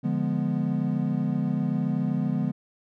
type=chord; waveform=triangle; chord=D diminished seventh; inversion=none; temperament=equal; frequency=146.83 / 174.61 / 207.7 / 246.9 Hz; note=D3 / F3 / Ab3 / Cb4; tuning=0 / 0 / 0 / 0 cents; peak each=-27 dBFS; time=0.03-2.52 s; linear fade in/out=20 ms; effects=none